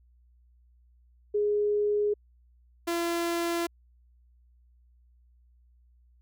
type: tone pair in turn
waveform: sine / sawtooth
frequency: 415.3 / 340.4 Hz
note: G#4 / F4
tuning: 0 / -44 cents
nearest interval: minor third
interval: 344 cents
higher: first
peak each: -23 dBFS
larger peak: neither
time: 1.34-2.14 / 2.87-3.67 s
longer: neither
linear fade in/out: 10 ms
effects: added 60 Hz sine -58 dBFS peak until 6.21 s